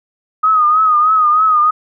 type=tone with vibrato; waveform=sine; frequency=1249 Hz; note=D#6; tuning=6 cents sharp; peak=-8 dBFS; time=0.43-1.71 s; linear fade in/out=10 ms; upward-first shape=triangle; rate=3.2 Hz; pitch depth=76 cents each way; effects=none